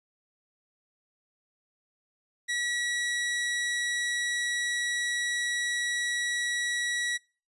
sawtooth tone, 1929 Hz, B6, 41 cents flat, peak -24 dBFS, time 2.48-7.18 s, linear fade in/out 20 ms, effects noise-tail reverb RT60 0.4 s tail -25 dB re dry + resampled to 24000 Hz

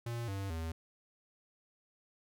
square tone with pitch steps, 117.8 / 97.92 / 81.39 Hz, A#2 / G2 / E2, +19 / -1 / -21 cents, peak -37 dBFS, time 0.06-0.72 s, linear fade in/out 5 ms, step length 220 ms, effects none

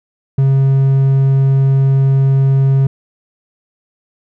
triangle tone, 135.5 Hz, C#3, 39 cents flat, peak -6 dBFS, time 0.38-2.87 s, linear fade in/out 5 ms, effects none

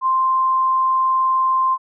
sine tone, 1046.5 Hz, C6, in tune, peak -14 dBFS, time 0.01-1.78 s, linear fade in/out 50 ms, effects none

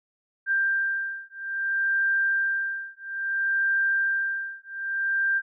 sine beating tone pair, 1583 / 1583.6 Hz, G6 / G6, +17 / +17 cents, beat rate 0.6 Hz, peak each -26 dBFS, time 0.46-5.42 s, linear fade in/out 50 ms, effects none

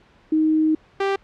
sine / sawtooth tone pair in turn, 312.9 / 392.8 Hz, D#4 / G4, +10 / +4 cents, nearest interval major third, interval 394 cents, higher second, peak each -15 dBFS, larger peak neither, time 0.32-0.75 / 1-1.16 s, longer first, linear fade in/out 5 ms, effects pink hiss -54 dBFS RMS until 1.23 s + low-pass 3000 Hz 12 dB/octave

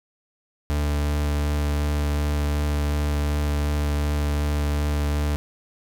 40% pulse tone with vibrato, 73.42 Hz, D2, in tune, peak -20 dBFS, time 0.7-5.36 s, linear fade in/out 0 ms, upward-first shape sine, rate 2.7 Hz, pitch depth 9 cents each way, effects none

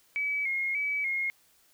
sine tone with vibrato, 2217 Hz, C#7, in tune, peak -27 dBFS, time 0.16-1.3 s, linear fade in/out 0 ms, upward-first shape square, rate 1.7 Hz, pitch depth 54 cents each way, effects white hiss -64 dBFS RMS until 1.73 s

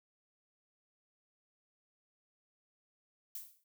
violet noise with exponential decay, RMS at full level -40 dBFS, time 3.35-3.64 s, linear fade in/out 2 ms, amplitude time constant 61 ms, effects none

